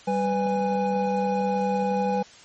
triangle tone cluster, 195.1 / 498.6 / 824 Hz, G3 / B4 / G#5, -8 / +16 / -14 cents, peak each -24 dBFS, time 0.07-2.23 s, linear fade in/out 10 ms, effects white hiss -49 dBFS RMS until 2.44 s + MP3 32 kbps

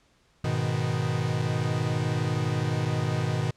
45% pulse chord, G# minor, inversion none, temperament equal, 103.83 / 123.47 / 155.56 Hz, G#2 / B2 / D#3, 0 / 0 / 0 cents, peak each -31 / -28 / -29 dBFS, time 0.44-3.51 s, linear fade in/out 5 ms, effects pink hiss -64 dBFS RMS until 3.56 s + low-pass 7000 Hz 12 dB/octave

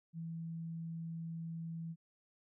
sine tone, 164.81 Hz, E3, in tune, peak -40 dBFS, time 0.13-1.96 s, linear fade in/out 50 ms, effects none

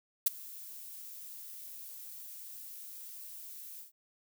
violet noise with ADSR envelope, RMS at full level -23 dBFS, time 0.26-3.92 s, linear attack 9 ms, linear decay 15 ms, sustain -24 dB, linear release 130 ms, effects none

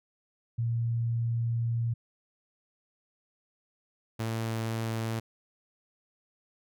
sine / sawtooth tone pair in turn, 116.54 / 112.83 Hz, A#2 / A2, 0 / +44 cents, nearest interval minor second, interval 56 cents, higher first, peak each -26 dBFS, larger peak neither, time 0.58-1.94 / 4.19-5.2 s, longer first, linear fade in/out 10 ms, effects none

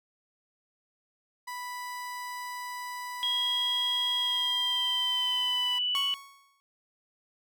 30% pulse tone, 987.8 Hz, B5, in tune, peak -33 dBFS, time 1.47-5.79 s, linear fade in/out 10 ms
sine tone with pitch glide, 3274 to 2968 Hz, G#7 to F#7, -25 to +5 cents, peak -26 dBFS, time 3.23-6.14 s, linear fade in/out 0 ms, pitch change -170 cents, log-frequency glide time 4.2-5.77 s
sawtooth tone with exponential decay, 1108.7 Hz, C#6, in tune, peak -26 dBFS, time 5.95-6.6 s, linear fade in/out 0 ms, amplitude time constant 140 ms
effects none

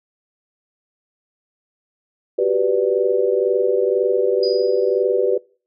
sine chord, G major seventh, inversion third, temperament equal, 370 / 392 / 493.9 / 587.3 Hz, F#4 / G4 / B4 / D5, 0 / 0 / 0 / 0 cents, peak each -23 / -19 / -18 / -24 dBFS, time 2.38-5.38 s, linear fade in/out 10 ms
sine tone with exponential decay, 4928 Hz, D#8, 17 cents flat, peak -23 dBFS, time 4.43-5.03 s, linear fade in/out 2 ms, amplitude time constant 130 ms
effects noise-tail reverb RT60 0.4 s tail -24 dB re dry

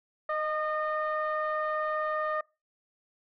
sine tone cluster, 618 / 1223 / 1833 Hz, D#5 / D#6 / A#6, -12 / -30 / -30 cents, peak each -30 / -30 / -36 dBFS, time 0.29-2.41 s, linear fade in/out 5 ms, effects noise-tail reverb RT60 0.3 s tail -26 dB re dry + tanh soft clip ceiling -21 dBFS

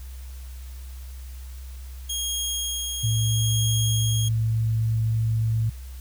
20% pulse tone with tremolo, 3266 Hz, G#7, 30 cents flat, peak -20 dBFS, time 2.09-4.29 s, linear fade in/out 10 ms, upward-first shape sine, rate 0.78 Hz, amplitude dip 30%
sine tone, 112.1 Hz, A2, 33 cents sharp, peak -20 dBFS, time 3.03-5.7 s, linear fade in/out 10 ms
effects added 64 Hz sine -35 dBFS peak until 6 s + white hiss -51 dBFS RMS until 6 s

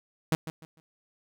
sawtooth tone with echo, 159.5 Hz, D#3, 43 cents sharp, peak -18 dBFS, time 0.32-0.35 s, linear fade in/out 0 ms, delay 150 ms, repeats 3, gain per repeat -12 dB, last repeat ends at 0.8 s, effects none

